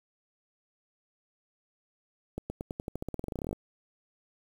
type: accelerating click train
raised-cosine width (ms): 2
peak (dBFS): -21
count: 22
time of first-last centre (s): 2.38-3.529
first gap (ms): 120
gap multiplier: 0.91
effects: 8-bit